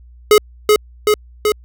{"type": "tone with echo", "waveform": "square", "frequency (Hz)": 422.7, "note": "G#4", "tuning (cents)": 31, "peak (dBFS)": -6, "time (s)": [0.31, 0.38], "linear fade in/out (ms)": 2, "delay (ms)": 380, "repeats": 3, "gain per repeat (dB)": -2, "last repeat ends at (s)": 1.52, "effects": ["added 60 Hz sine -39 dBFS peak until 1.64 s"]}